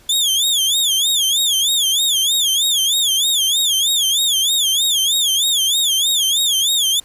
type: tone with vibrato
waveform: sawtooth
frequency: 3421 Hz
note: A7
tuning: 49 cents flat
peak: -11 dBFS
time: 0.09-7 s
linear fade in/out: 5 ms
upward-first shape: sine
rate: 3.2 Hz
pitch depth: 170 cents each way
effects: pink hiss -49 dBFS RMS until 7.04 s + resampled to 32000 Hz